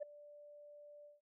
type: tone with ADSR envelope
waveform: sine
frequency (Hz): 587.3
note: D5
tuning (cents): 0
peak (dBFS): -36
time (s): 0-1.21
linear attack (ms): 25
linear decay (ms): 8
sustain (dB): -18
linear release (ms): 160
effects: noise-tail reverb RT60 0.1 s tail -23 dB re dry + tanh soft clip ceiling -34 dBFS